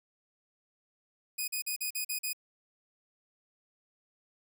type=tone bursts; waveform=5% pulse; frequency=2483 Hz; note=D#7; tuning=4 cents flat; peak=-22 dBFS; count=7; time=1.38-2.332 s; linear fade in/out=10 ms; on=100 ms; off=42 ms; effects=none